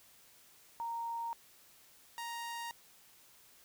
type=tone pair in turn; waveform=sine / sawtooth; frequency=928 / 935 Hz; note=A#5 / A#5; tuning=-8 / +5 cents; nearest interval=unison; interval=13 cents; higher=second; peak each=-36 / -36 dBFS; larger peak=neither; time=0.8-1.33 / 2.18-2.71 s; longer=neither; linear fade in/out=0 ms; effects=white hiss -62 dBFS RMS until 3.64 s